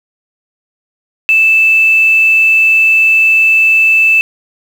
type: tone with quantisation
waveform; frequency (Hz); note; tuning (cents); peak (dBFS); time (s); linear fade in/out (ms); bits
sine; 2637; E7; 0; -5; 1.29-4.21; 0; 5
effects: none